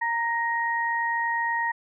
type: tone pair together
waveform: sine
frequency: 928 / 1876.5 Hz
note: A#5 / A#6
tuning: -8 / +11 cents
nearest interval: octave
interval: 1219 cents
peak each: -26 dBFS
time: 0.01-1.72 s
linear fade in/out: 10 ms
effects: none